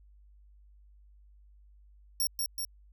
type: tone with echo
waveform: 10% pulse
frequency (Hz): 5560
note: F8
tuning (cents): -9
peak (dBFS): -21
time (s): 2.2-2.27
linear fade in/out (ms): 2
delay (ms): 190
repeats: 2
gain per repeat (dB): -3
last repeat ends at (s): 2.65
effects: added 50 Hz sine -55 dBFS peak until 2.92 s